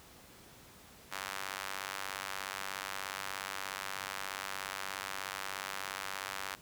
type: tone with high-pass filter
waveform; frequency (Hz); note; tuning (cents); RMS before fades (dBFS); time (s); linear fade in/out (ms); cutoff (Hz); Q
sawtooth; 96.8; G2; -21; -41; 1.11-6.56; 20; 1200; 1.1
effects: pink hiss -56 dBFS RMS until 6.61 s + high-pass 60 Hz 12 dB/octave